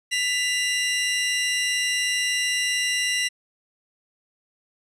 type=tone pair together; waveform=sawtooth; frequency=1989 / 2801 Hz; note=B6 / F7; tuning=+12 / +4 cents; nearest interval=tritone; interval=592 cents; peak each=-21 dBFS; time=0.11-3.29 s; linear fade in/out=20 ms; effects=resampled to 24000 Hz